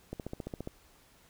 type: click train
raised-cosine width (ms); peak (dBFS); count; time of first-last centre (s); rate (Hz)
2; -24; 9; 0.13-0.674; 14.7
effects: pink hiss -62 dBFS RMS until 1.29 s